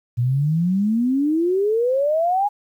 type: exponential sweep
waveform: sine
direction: up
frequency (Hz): 116.54 to 839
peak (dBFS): -16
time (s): 0.17-2.49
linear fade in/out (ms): 20
effects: 9-bit